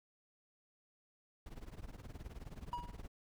brown noise with tremolo, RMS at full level -45 dBFS, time 1.46-3.08 s, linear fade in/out 2 ms, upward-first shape triangle, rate 19 Hz, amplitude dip 95%
triangle tone with exponential decay, 964 Hz, B5, 42 cents flat, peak -33 dBFS, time 2.73-3 s, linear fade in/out 1 ms, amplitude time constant 58 ms
effects none

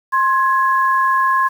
sine tone pair together, 1057.9 / 1673 Hz, C6 / G#6, +19 / +12 cents, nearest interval minor sixth, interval 793 cents, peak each -13 / -19 dBFS, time 0.12-1.49 s, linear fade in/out 20 ms, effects 7-bit

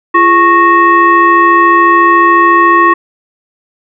sine tone with frequency modulation, 1100 Hz, C#6, 14 cents flat, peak -3 dBFS, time 0.14-2.94 s, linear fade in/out 10 ms, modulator 758 Hz, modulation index 0.91, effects none

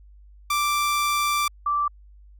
sawtooth / sine tone pair in turn, 1174.7 / 1168.6 Hz, D6 / D6, 0 / -9 cents, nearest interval unison, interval 9 cents, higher first, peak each -17 / -20 dBFS, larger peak first, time 0.5-1.48 / 1.66-1.88 s, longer first, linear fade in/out 5 ms, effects added 50 Hz sine -46 dBFS peak until 2.39 s

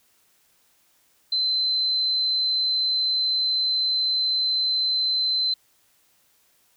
sine tone, 4068 Hz, C8, 50 cents flat, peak -20 dBFS, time 1.32-5.54 s, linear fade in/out 5 ms, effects white hiss -63 dBFS RMS until 6.76 s

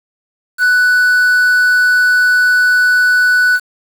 triangle tone with quantisation, 1486 Hz, F#6, 7 cents sharp, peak -6 dBFS, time 0.58-3.6 s, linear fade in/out 50 ms, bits 5, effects none

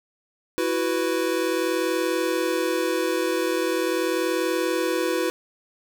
square chord, E suspended second, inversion none, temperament equal, 329.6 / 370 / 493.9 Hz, E4 / F#4 / B4, 0 / 0 / 0 cents, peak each -27 dBFS, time 0.58-5.3 s, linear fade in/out 0 ms, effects none

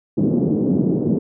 pink band-pass noise, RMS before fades -18 dBFS, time 0.17-1.19 s, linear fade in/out 10 ms, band 160 to 370 Hz, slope 24 dB/octave, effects none

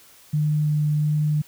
sine tone with vibrato, 150.5 Hz, D3, 43 cents sharp, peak -18 dBFS, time 0.33-1.42 s, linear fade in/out 10 ms, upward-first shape triangle, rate 1.4 Hz, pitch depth 9 cents each way, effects white hiss -51 dBFS RMS until 1.47 s

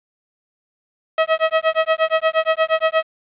sawtooth tone with tremolo, 641 Hz, E5, 49 cents flat, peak -8 dBFS, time 1.18-3.03 s, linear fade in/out 2 ms, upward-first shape sine, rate 8.5 Hz, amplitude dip 100%, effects resampled to 8000 Hz + 8-bit

